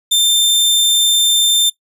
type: tone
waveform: sawtooth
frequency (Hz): 3583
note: A7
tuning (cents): +31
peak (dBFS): -7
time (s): 0.11-1.7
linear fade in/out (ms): 10
effects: noise-tail reverb RT60 0.1 s tail -19 dB re dry + resampled to 32000 Hz